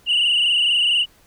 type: tone with frequency modulation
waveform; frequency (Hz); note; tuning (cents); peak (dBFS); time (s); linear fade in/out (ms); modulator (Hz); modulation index
sine; 2884; F#7; -45; -13; 0.06-1.06; 50; 24.4; 4.6
effects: tanh soft clip ceiling -12 dBFS + pink hiss -54 dBFS RMS until 1.26 s